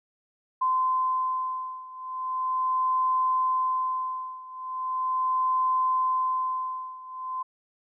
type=beating tone pair; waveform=sine; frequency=1031 / 1031.39 Hz; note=C6 / C6; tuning=-26 / -25 cents; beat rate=0.39 Hz; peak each=-26 / -28 dBFS; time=0.61-7.43 s; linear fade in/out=10 ms; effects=none